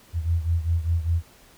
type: beating tone pair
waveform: sine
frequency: 82.41 / 87.41 Hz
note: E2 / F2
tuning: 0 / +2 cents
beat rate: 5 Hz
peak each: -22 / -26 dBFS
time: 0.13-1.23 s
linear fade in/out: 50 ms
effects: pink hiss -53 dBFS RMS until 1.57 s

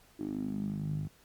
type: tone with band-pass filter sweep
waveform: 10% pulse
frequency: 51.2 Hz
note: G#1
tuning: 24 cents flat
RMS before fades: -35 dBFS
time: 0.19-1.08 s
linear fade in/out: 10 ms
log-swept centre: 320 to 130 Hz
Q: 5.3
effects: pink hiss -62 dBFS RMS until 1.24 s + MP3 96 kbps

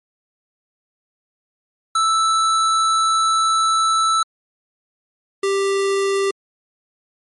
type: tone pair in turn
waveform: square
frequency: 1318.5 / 393.4 Hz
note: E6 / G4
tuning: 0 / +6 cents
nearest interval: octave + major sixth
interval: 2094 cents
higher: first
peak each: -15 / -17 dBFS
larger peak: first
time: 1.95-4.23 / 5.43-6.31 s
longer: first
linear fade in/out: 5 ms
effects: MP3 48 kbps

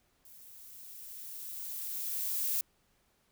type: noise with level ramp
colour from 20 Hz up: violet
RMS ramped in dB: -55 to -31 dBFS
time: 0.25-2.61 s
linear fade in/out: 2 ms
effects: pink hiss -72 dBFS RMS until 3.31 s

